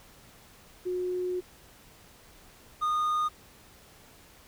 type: tone pair in turn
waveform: sine / triangle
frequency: 362.6 / 1227.8 Hz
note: F#4 / D#6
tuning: -35 / -23 cents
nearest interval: octave + major sixth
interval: 2112 cents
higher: second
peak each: -28 / -23 dBFS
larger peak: second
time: 0.85-1.41 / 2.81-3.29 s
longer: first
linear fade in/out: 20 ms
effects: pink hiss -55 dBFS RMS until 4.47 s